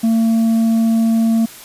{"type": "tone with tanh clipping", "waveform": "sine", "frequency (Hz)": 226.2, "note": "A3", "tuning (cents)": 48, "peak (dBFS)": -12, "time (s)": [0.03, 1.46], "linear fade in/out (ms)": 10, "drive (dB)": 4, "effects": ["white hiss -37 dBFS RMS until 1.64 s", "resampled to 32000 Hz"]}